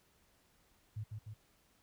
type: tone with echo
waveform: sine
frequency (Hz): 106.9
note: A2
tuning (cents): -49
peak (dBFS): -38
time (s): 0.96-1.04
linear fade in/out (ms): 10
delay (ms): 150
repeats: 2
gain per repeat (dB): -3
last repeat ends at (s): 1.34
effects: pink hiss -71 dBFS RMS until 1.82 s